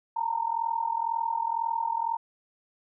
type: tone with amplitude modulation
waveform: sine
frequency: 918 Hz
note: A#5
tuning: 27 cents flat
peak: -22 dBFS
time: 0.16-2.17 s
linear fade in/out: 10 ms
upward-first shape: sine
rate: 42 Hz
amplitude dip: 85%
effects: none